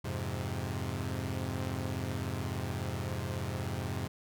sawtooth chord, F minor, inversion none, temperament equal, 87.31 / 103.83 / 130.81 Hz, F2 / Ab2 / C3, 0 / 0 / 0 cents, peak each -34 dBFS, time 0.04-4.08 s, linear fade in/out 10 ms, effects none

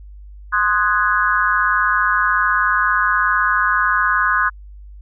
sine chord, Ab dominant seventh, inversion first, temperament equal, 1046.5 / 1244.5 / 1480 / 1661.2 Hz, C6 / Eb6 / Gb6 / Ab6, 0 / 0 / 0 / 0 cents, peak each -20 / -19 / -18 / -20 dBFS, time 0.52-4.5 s, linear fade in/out 20 ms, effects added 50 Hz sine -35 dBFS peak until 5.01 s

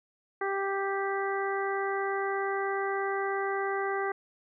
harmonic tone, 392.7 Hz, G4, 3 cents sharp, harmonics 1 / 2 / 3 / 4 / 5, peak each -31 / -34 / -36 / -37 / -38 dBFS, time 0.41-4.12 s, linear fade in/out 5 ms, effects none

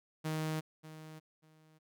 sawtooth tone with echo, 156.7 Hz, D#3, 13 cents sharp, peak -30 dBFS, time 0.24-0.61 s, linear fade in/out 20 ms, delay 590 ms, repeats 2, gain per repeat -14 dB, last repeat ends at 1.79 s, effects none

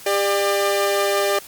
sawtooth tone pair together, 399.8 / 596.8 Hz, G4 / D5, +34 / +28 cents, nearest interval perfect fifth, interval 694 cents, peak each -16 dBFS, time 0.06-1.39 s, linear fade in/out 5 ms, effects white hiss -40 dBFS RMS until 1.47 s + MP3 96 kbps

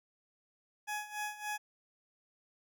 20% pulse tone with tremolo, 840 Hz, G#5, 19 cents sharp, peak -30 dBFS, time 0.87-1.58 s, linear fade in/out 20 ms, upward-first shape sine, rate 3.5 Hz, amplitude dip 80%, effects none

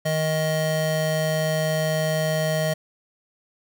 square tone pair together, 156.9 / 627.6 Hz, D#3 / D#5, +15 / +15 cents, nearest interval 2 octaves, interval 2400 cents, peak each -25 / -24 dBFS, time 0.05-2.74 s, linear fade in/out 10 ms, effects none

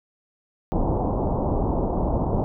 pink low-pass noise, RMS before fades -23 dBFS, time 0.72-2.44 s, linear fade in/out 0 ms, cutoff 950 Hz, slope 48 dB/octave, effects none

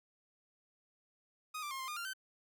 sawtooth tone with pitch steps, 1248 / 1178 / 1069 / 1049 / 1215 / 1389 / 1539 Hz, D#6 / D6 / C6 / C6 / D#6 / F6 / G6, +5 / +5 / +37 / +4 / -42 / -10 / -32 cents, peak -36 dBFS, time 1.54-2.135 s, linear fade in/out 10 ms, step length 85 ms, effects none

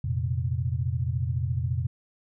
sine chord, F suspended fourth, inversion none, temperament equal, 87.31 / 116.54 / 130.81 Hz, F2 / Bb2 / C3, 0 / 0 / 0 cents, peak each -29 dBFS, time 0.04-1.87 s, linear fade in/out 5 ms, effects none

